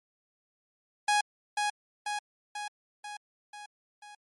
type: tone with echo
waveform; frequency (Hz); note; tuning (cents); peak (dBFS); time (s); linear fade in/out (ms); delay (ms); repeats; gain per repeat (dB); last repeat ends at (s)
sawtooth; 830.6; G#5; 0; -19; 1.08-1.21; 5; 490; 6; -4; 4.15
effects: MP3 48 kbps